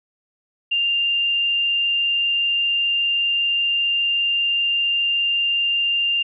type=tone with frequency modulation; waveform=sine; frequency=2794 Hz; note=F7; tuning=in tune; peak=-17 dBFS; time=0.71-6.23 s; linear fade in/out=10 ms; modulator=25.1 Hz; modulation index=0.56; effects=none